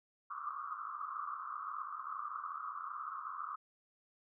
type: band-pass noise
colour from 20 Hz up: white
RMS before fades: -43 dBFS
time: 0.3-3.56 s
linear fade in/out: 10 ms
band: 1100 to 1300 Hz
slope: 96 dB/octave
effects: none